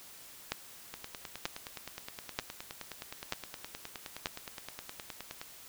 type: two click trains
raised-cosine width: 0.2 ms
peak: -23 / -14 dBFS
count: 44 / 5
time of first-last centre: 0.94-5.415 / 0.52-4.258 s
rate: 9.61 / 1.07 Hz
effects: white hiss -52 dBFS RMS until 5.68 s